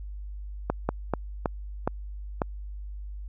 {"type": "slowing click train", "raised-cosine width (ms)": 1, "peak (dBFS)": -10, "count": 6, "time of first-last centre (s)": [0.7, 2.418], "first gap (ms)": 190, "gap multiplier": 1.3, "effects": ["added 50 Hz sine -35 dBFS peak until 3.28 s"]}